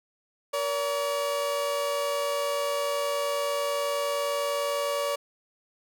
30% pulse tone pair together, 470.2 / 570 Hz, A#4 / C#5, +15 / +48 cents, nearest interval minor third, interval 333 cents, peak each -32 / -24 dBFS, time 0.53-5.16 s, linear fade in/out 10 ms, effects none

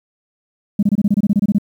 sine tone bursts, 203.6 Hz, G#3, 34 cents flat, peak -9 dBFS, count 13, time 0.79-1.584 s, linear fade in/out 5 ms, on 38 ms, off 25 ms, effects tanh soft clip ceiling -6 dBFS + 8-bit

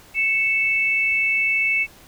sine tone pair together, 2217 / 2636 Hz, C#7 / E7, 0 / -1 cents, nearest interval minor third, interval 299 cents, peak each -20 dBFS, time 0.14-1.87 s, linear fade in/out 50 ms, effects pink hiss -48 dBFS RMS until 2.07 s

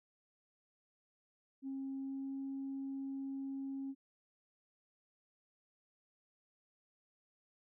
sine tone with pitch glide, 270 to 271.6 Hz, C#4 to C#4, -45 to -35 cents, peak -38 dBFS, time 1.62-3.95 s, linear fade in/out 50 ms, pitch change +10 cents, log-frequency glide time 1.98-2.38 s, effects tanh soft clip ceiling -35 dBFS

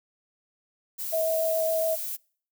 violet noise, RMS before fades -33 dBFS, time 0.98-2.17 s, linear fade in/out 20 ms
sine tone with vibrato, 645 Hz, E5, 38 cents flat, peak -23 dBFS, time 1.12-1.96 s, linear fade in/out 20 ms, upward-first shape sine, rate 7.1 Hz, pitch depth 10 cents each way
effects noise-tail reverb RT60 0.5 s tail -26 dB re dry

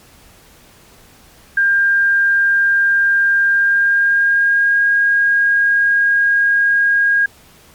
sine tone with pitch glide, 1600 to 1629.8 Hz, G6 to G#6, +35 to -33 cents, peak -10 dBFS, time 1.57-7.26 s, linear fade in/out 5 ms, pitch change +32 cents, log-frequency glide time 3.52-4.84 s, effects pink hiss -46 dBFS RMS until 7.74 s + MP3 96 kbps

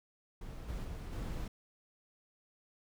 brown noise with level steps, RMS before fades -45 / -40 / -43 / -39 dBFS, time 0.41-1.48 s, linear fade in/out 5 ms, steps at 0.68 / 0.84 / 1.12 s, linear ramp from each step 10 ms, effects none

